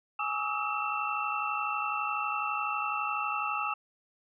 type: tone cluster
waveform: sine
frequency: 834 / 1145 / 1275 / 1327 / 2687 Hz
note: G#5 / D6 / D#6 / E6 / E7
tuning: +7 / -44 / +42 / +11 / +33 cents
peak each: -36 / -37 / -33 / -40 / -35 dBFS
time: 0.19-3.74 s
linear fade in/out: 5 ms
effects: none